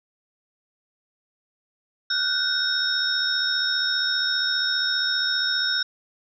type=tone cluster; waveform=sine; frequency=1455 / 1530 / 3754 / 5400 Hz; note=F#6 / G6 / A#7 / E8; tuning=-29 / -42 / +11 / +41 cents; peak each=-28 / -28 / -26 / -25 dBFS; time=2.1-5.83 s; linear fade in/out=5 ms; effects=none